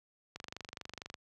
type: click train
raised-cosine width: 0.2 ms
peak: -25 dBFS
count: 20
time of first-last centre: 0.36-1.142 s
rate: 24.3 Hz
effects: high-pass 60 Hz 12 dB/octave